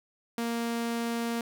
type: tone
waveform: sawtooth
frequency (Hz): 233.1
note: A#3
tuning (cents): 0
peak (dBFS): -25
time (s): 0.38-1.41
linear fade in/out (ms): 2
effects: none